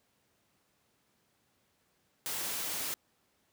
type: noise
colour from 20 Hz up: white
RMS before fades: -36 dBFS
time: 2.26-2.94 s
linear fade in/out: 0 ms
effects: pink hiss -73 dBFS RMS until 3.52 s + high-pass 100 Hz 12 dB/octave